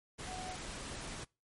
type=tone in noise; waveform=sine; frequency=740 Hz; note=F#5; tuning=in tune; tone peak=-43 dBFS; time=0.27-0.56 s; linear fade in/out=20 ms; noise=pink; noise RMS=-44 dBFS; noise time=0.18-1.25 s; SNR=-2 dB; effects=noise-tail reverb RT60 0.3 s tail -26 dB re dry + MP3 48 kbps